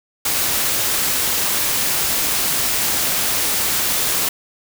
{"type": "noise", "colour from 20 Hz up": "white", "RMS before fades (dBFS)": -19, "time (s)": [0.25, 4.29], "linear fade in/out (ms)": 5, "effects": []}